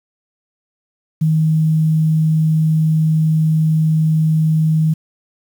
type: tone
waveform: sine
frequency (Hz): 157.8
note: D#3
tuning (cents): +25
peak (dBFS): -11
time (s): 1.21-4.94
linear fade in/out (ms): 10
effects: 7-bit